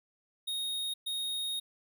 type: tone bursts at uneven times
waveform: square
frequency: 3729 Hz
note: A#7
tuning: in tune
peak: -33 dBFS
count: 2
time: 0.47-0.94 / 1.06-1.6 s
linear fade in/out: 10 ms
effects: none